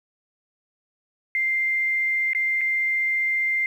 sine tone with dropouts, 2095 Hz, C7, 2 cents sharp, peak -20 dBFS, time 1.35-3.66 s, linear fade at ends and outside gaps 1 ms, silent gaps 2.333-2.349 / 2.61-2.614 s, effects 9-bit

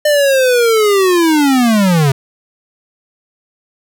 square linear sweep, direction down, 603 to 130.81 Hz, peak -9 dBFS, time 0.05-2.12 s, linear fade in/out 5 ms, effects none

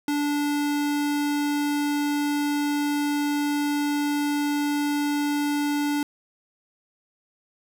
square tone, 291.2 Hz, D4, 15 cents flat, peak -23 dBFS, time 0.08-6.03 s, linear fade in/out 2 ms, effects none

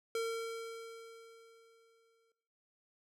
square tone with exponential decay, 456.1 Hz, A#4, 38 cents flat, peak -33 dBFS, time 0.15-2.32 s, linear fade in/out 2 ms, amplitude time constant 470 ms, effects noise-tail reverb RT60 1.0 s tail -18 dB re dry + low-pass 12000 Hz 12 dB/octave

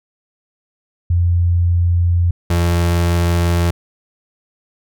sine / 35% pulse tone pair in turn, 86.9 / 85.95 Hz, F2 / F2, -8 / -27 cents, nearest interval unison, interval 19 cents, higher first, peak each -11 dBFS, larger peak neither, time 1.1-2.31 / 2.5-3.71 s, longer neither, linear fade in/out 5 ms, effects none

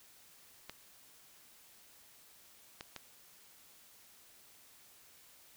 clicks, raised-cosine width 0.2 ms, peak -26 dBFS, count 3, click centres 0.696 / 2.809 / 2.963 s, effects white hiss -61 dBFS RMS until 5.56 s

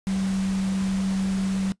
sine tone in noise, 191.9 Hz, G3, 37 cents flat, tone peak -22 dBFS, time 0.07-1.72 s, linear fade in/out 0 ms, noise pink, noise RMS -37 dBFS, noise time 0.07-1.72 s, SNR +12 dB, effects noise-tail reverb RT60 0.1 s tail -20 dB re dry + resampled to 22050 Hz

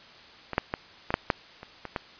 clicks, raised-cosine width 0.5 ms, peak -17 / -6 / -12 / -13 / -6 / -6 / -25 / -20 / -13 dBFS, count 9, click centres 0.533 / 0.581 / 0.739 / 1.105 / 1.141 / 1.302 / 1.631 / 1.853 / 1.962 s, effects white hiss -50 dBFS RMS until 2.19 s + resampled to 11025 Hz

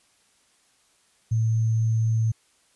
sine tone with sample-and-hold, 112 Hz, A2, 31 cents sharp, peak -19 dBFS, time 1.31-2.32 s, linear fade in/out 10 ms, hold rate 6300 Hz, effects white hiss -63 dBFS RMS until 2.75 s + resampled to 24000 Hz

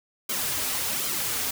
white noise with flanger, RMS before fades -28 dBFS, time 0.29-1.51 s, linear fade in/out 5 ms, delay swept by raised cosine 1.1 to 6 ms, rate 1.3 Hz, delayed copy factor -0.75, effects none

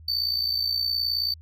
triangle tone with amplitude modulation, 4558 Hz, C#8, 47 cents sharp, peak -19 dBFS, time 0.08-1.34 s, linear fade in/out 5 ms, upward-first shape sine, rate 59 Hz, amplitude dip 70%, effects added 80 Hz sine -44 dBFS peak until 1.41 s

